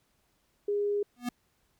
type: tone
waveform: sine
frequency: 409.5 Hz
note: G#4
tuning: 24 cents flat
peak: -26 dBFS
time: 0.68-1.03 s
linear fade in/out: 5 ms
type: tone with exponential growth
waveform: square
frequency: 243.7 Hz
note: B3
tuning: 23 cents flat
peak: -27 dBFS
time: 1.16-1.29 s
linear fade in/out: 5 ms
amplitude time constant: 27 ms
effects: pink hiss -72 dBFS RMS until 1.79 s